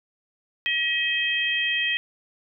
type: harmonic tone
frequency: 637 Hz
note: D#5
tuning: 41 cents sharp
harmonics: 3 / 4 / 5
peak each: -26 / -26 / -26 dBFS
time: 0.66-1.97 s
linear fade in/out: 0 ms
effects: none